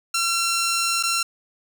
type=tone with dropouts; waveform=10% pulse; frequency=1360 Hz; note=F6; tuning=46 cents flat; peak=-12 dBFS; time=0.14-1.23 s; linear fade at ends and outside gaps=5 ms; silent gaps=1.028-1.034 s; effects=9-bit